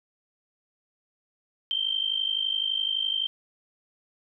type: tone with amplitude modulation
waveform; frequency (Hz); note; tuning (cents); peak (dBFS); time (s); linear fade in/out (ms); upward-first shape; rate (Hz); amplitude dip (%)
sine; 3136; G7; 0; -21; 1.71-3.27; 0; sine; 51.8; 80
effects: none